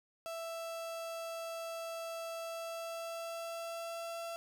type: tone with pitch glide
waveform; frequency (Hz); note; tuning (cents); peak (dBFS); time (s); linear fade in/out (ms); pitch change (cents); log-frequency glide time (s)
35% pulse; 662 to 672; E5 to E5; +7 to +33; -38; 0.26-4.36; 0; +26; 2.36-4.22
effects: none